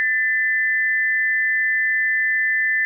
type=tone pair together; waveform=sine; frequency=1773.3 / 2016 Hz; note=A6 / B6; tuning=+13 / +35 cents; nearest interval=major second; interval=222 cents; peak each=-18 / -22 dBFS; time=0-2.85 s; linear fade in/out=0 ms; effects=none